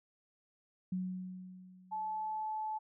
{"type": "tone with exponential decay", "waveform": "sine", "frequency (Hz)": 184.3, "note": "F#3", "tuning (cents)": -7, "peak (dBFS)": -32, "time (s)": [0.92, 2.44], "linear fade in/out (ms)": 5, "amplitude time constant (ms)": 330}
{"type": "tone", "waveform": "sine", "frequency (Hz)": 866, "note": "A5", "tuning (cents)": -28, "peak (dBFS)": -35, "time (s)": [1.91, 2.79], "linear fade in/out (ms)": 20}
{"effects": []}